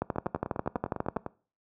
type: two click trains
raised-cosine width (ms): 1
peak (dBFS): -19 / -14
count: 12 / 15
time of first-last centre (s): 0.16-1.263 / 0.02-1.168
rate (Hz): 9.97 / 12.2
effects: noise-tail reverb RT60 0.4 s tail -21 dB re dry + high-pass 80 Hz 12 dB/octave